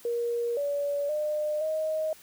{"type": "tone with pitch steps", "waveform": "sine", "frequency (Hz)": [472.7, 572, 604, 627], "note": ["A#4", "D5", "D5", "D#5"], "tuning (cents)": [24, -46, 48, 13], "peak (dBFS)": -26, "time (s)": [0.05, 2.13], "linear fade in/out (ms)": 2, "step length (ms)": 520, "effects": ["white hiss -53 dBFS RMS until 2.22 s"]}